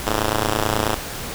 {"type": "ring-modulated tone", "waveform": "5% pulse", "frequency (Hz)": 107.8, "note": "A2", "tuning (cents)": -35, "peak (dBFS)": -5, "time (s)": [0.06, 0.95], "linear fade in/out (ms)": 10, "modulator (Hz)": 201, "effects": ["pink hiss -30 dBFS RMS until 1.34 s"]}